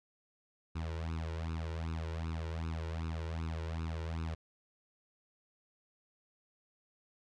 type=tone with flanger; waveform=sawtooth; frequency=81.3 Hz; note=E2; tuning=23 cents flat; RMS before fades=-38 dBFS; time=0.75-4.35 s; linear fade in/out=10 ms; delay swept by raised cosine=0.76 to 2.16 ms; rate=2.6 Hz; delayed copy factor=+0.95; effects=low-pass 5000 Hz 12 dB/octave